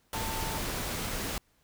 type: tone in noise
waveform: sine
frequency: 892 Hz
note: A5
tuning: 23 cents sharp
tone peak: -38 dBFS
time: 0.14-0.58 s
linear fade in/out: 2 ms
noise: pink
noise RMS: -34 dBFS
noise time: 0.13-1.38 s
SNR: -7 dB
effects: pink hiss -69 dBFS RMS until 1.63 s